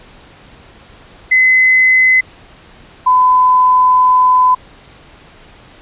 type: tone pair in turn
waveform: sine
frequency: 2036 / 1008.9 Hz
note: C7 / B5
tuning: -48 / +37 cents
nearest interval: octave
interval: 1215 cents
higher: first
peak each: -6 dBFS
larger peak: neither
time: 1.31-2.21 / 3.06-4.55 s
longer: second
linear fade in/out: 10 ms
effects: pink hiss -41 dBFS RMS until 5.81 s + resampled to 8000 Hz